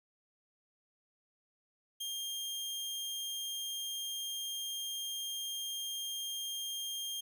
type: tone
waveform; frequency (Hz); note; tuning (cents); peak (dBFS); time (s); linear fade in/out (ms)
sawtooth; 3208; G7; +39; -34; 2-7.21; 10
effects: none